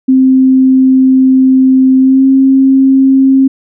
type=tone with pitch glide; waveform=sine; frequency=261.6 to 267.3 Hz; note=C4 to C4; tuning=0 to +37 cents; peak=-3 dBFS; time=0.08-3.48 s; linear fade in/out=10 ms; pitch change=+37 cents; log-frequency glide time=1.99-2.25 s; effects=none